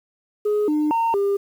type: tone with pitch steps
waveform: sine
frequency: 418.7 / 302 / 916 / 399.9 Hz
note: G#4 / D4 / A#5 / G4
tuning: +14 / +48 / -31 / +35 cents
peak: -15 dBFS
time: 0.45-1.37 s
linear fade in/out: 10 ms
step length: 230 ms
effects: tanh soft clip ceiling -16 dBFS + 8-bit